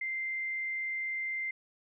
sine tone, 2088 Hz, C7, 4 cents flat, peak -32 dBFS, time 0.01-1.51 s, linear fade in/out 5 ms, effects none

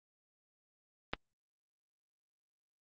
clicks, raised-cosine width 0.3 ms, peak -15 / -29 dBFS, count 2, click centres 1.135 / 1.139 s, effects low-pass 4000 Hz 12 dB/octave + Opus 24 kbps

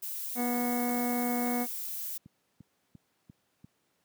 violet noise, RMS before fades -37 dBFS, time 0.02-2.18 s, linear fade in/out 10 ms
harmonic tone, 243.2 Hz, B3, 26 cents flat, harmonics 1 / 2 / 3 / 4 / 5 / 6 / 7 / 8 / 9, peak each -29 / -37 / -35 / -46 / -47 / -51 / -50 / -52 / -43 dBFS, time 0.35-1.67 s, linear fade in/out 50 ms
click train, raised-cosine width 5 ms, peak -33 dBFS, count 5, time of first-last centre 2.26-3.644 s, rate 2.89 Hz
effects pink hiss -74 dBFS RMS until 4.04 s + high-pass 150 Hz 12 dB/octave

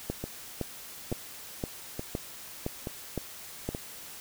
two click trains, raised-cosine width 2 ms, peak -17 / -20 dBFS, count 8 / 5, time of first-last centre 0.1-3.69 / 0.24-3.749 s, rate 1.95 / 1.14 Hz, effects white hiss -45 dBFS RMS until 4.2 s

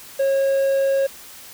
triangle tone, 545 Hz, C#5, 29 cents flat, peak -14 dBFS, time 0.19-1.07 s, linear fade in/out 10 ms, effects white hiss -41 dBFS RMS until 1.53 s

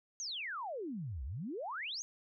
sine exponential two-way sweep, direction down then up, 6645 to 59 to 6645 Hz, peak -38 dBFS, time 0.2-2.02 s, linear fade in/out 0 ms, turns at 1.24 s, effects none

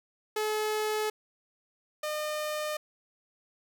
sawtooth tone pair in turn, 428.4 / 606.9 Hz, A4 / D#5, -46 / -43 cents, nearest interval tritone, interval 603 cents, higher second, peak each -24 / -27 dBFS, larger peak first, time 0.36-1.1 / 2.03-2.77 s, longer neither, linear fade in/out 5 ms, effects none

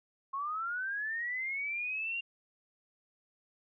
sine linear sweep, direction up, 1069 to 2794 Hz, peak -33 dBFS, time 0.33-2.21 s, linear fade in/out 10 ms, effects none

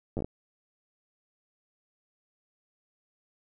slowing click train, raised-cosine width 2 ms, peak -19 dBFS, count 6, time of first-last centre 0.17-0.245 s, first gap 9 ms, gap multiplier 1.26, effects none

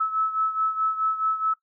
sine beating tone pair, 1300 / 1304.7 Hz, E6 / E6, -24 / -18 cents, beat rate 4.7 Hz, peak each -23 / -28 dBFS, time 0-1.54 s, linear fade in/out 10 ms, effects noise-tail reverb RT60 0.1 s tail -17 dB re dry

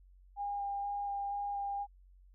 sine tone with vibrato, 806 Hz, G5, 48 cents sharp, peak -34 dBFS, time 0.36-1.87 s, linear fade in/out 50 ms, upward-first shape square, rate 2.1 Hz, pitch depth 9 cents each way, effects added 46 Hz sine -57 dBFS peak until 2.34 s

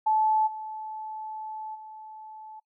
sine tone with level steps, 868 Hz, A5, 24 cents flat, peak -20 / -34 / -41 dBFS, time 0.06-2.6 s, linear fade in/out 10 ms, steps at 0.46 / 1.74 s, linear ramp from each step 20 ms, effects noise-tail reverb RT60 0.1 s tail -23 dB re dry

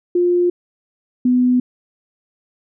sine tone pair in turn, 353 / 249.6 Hz, F4 / B3, +19 / +19 cents, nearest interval tritone, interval 600 cents, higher first, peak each -12 / -11 dBFS, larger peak second, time 0.15-0.5 / 1.25-1.6 s, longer neither, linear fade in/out 5 ms, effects none

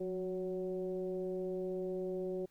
sine tone with frequency modulation, 370 Hz, F#4, in tune, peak -35 dBFS, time 0-2.46 s, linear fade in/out 10 ms, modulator 189 Hz, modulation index 0.84, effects pink hiss -72 dBFS RMS until 2.5 s

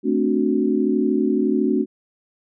sine chord, D dominant seventh, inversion second, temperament equal, 220 / 261.6 / 293.7 / 370 Hz, A3 / C4 / D4 / F#4, 0 / 0 / 0 / 0 cents, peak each -22 dBFS, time 0.03-1.86 s, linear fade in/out 50 ms, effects none

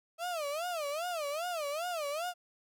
35% pulse tone with vibrato, 639 Hz, D#5, 46 cents sharp, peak -32 dBFS, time 0.18-2.34 s, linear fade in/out 50 ms, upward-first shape sine, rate 2.5 Hz, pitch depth 210 cents each way, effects none

